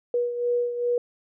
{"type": "beating tone pair", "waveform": "sine", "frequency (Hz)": [482.8, 485.3], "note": ["B4", "B4"], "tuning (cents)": [-39, -30], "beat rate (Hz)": 2.5, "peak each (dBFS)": [-23, -30], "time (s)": [0.14, 0.98], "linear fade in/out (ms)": 2, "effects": []}